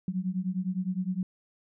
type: beating tone pair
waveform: sine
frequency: 180 / 189.8 Hz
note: F#3 / F#3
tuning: -47 / +44 cents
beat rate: 9.8 Hz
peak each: -31 dBFS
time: 0.08-1.23 s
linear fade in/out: 2 ms
effects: none